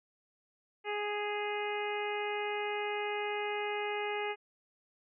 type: harmonic tone with a mistuned harmonic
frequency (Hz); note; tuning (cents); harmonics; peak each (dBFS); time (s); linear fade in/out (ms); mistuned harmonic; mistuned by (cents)
415.3; G#4; 0; 1 / 2 / 3 / 4 / 5 / 6 / 7; -36 / -38 / -45 / -45 / -41 / -43 / -46; 0.84-4.36; 50; 7; -19
effects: none